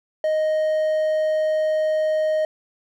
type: tone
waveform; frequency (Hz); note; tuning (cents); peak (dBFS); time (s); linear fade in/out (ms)
triangle; 622.3; D#5; 0; -16; 0.24-2.45; 2
effects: none